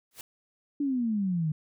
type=noise with exponential growth; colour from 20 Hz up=white; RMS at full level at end=-37 dBFS; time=0.11-0.21 s; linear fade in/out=2 ms; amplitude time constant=21 ms
type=exponential sweep; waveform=sine; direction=down; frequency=293.7 to 149.8 Hz; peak=-25 dBFS; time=0.8-1.52 s; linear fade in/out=5 ms
effects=none